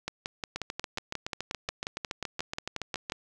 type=two click trains; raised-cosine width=0.2 ms; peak=-16 / -15 dBFS; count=19 / 18; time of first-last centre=0.56-3.099 / 0.08-3.121 s; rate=7.09 / 5.59 Hz; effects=none